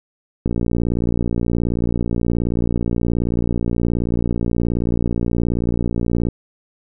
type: click train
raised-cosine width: 3 ms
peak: -7 dBFS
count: 343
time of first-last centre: 0.46-6.286 s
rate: 58.7 Hz
effects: none